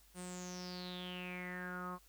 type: tone with low-pass filter sweep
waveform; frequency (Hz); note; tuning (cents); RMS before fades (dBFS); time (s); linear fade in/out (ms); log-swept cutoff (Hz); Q
sawtooth; 180.4; F#3; -44; -45; 0.14-1.99; 50; 9300 to 1100; 9.8
effects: added 50 Hz sine -66 dBFS peak until 2.08 s + white hiss -67 dBFS RMS until 2.08 s

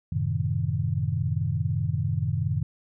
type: chord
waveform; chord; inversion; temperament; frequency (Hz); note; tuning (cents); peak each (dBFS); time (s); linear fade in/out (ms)
sine; F# diminished seventh; none; equal; 92.5 / 110 / 130.81 / 155.56; F#2 / A2 / C3 / Eb3; 0 / 0 / 0 / 0; -29; 0.12-2.63; 5
effects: none

